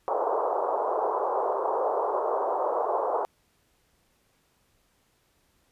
pink band-pass noise, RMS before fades -27 dBFS, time 0.08-3.25 s, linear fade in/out 0 ms, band 410 to 1100 Hz, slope 48 dB/octave, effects pink hiss -68 dBFS RMS until 5.71 s + resampled to 32000 Hz

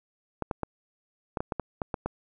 clicks, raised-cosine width 1 ms, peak -15 dBFS, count 10, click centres 0.423 / 0.512 / 0.633 / 1.372 / 1.405 / 1.522 / 1.597 / 1.818 / 1.942 / 2.06 s, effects none

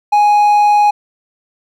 triangle tone, 830.6 Hz, G#5, in tune, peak -5 dBFS, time 0.12-0.91 s, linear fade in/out 10 ms, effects none

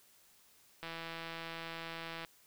click train, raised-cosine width 0.3 ms, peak -27 dBFS, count 235, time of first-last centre 0.83-2.248 s, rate 165 Hz, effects white hiss -65 dBFS RMS until 2.46 s

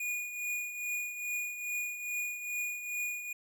square tone with tremolo, 2448 Hz, D#7, 29 cents flat, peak -32 dBFS, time 0-3.33 s, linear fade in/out 5 ms, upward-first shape triangle, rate 2.4 Hz, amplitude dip 65%, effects none

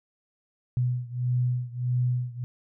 sine beating tone pair, 123.47 / 125.07 Hz, B2 / B2, 0 / +22 cents, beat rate 1.6 Hz, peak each -26 / -28 dBFS, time 0.77-2.44 s, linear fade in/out 0 ms, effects none

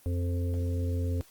harmonic tone, 87.31 Hz, F2, in tune, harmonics 1 / 3 / 5 / 6, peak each -27 / -37 / -41 / -43 dBFS, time 0.06-1.21 s, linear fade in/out 0 ms, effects white hiss -58 dBFS RMS until 1.3 s + Opus 24 kbps

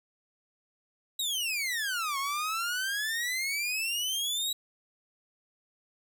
sawtooth exponential two-way sweep, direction down then up, 3887 to 1079 to 3887 Hz, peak -26 dBFS, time 1.19-4.53 s, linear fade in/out 5 ms, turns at 2.18 s, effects none

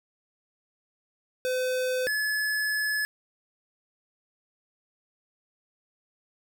square tone pair in turn, 509 / 1712.1 Hz, C5 / A6, -48 / -48 cents, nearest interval octave + major sixth, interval 2100 cents, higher second, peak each -26 dBFS, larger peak neither, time 1.45-2.07 / 2.07-3.05 s, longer second, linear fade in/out 0 ms, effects none

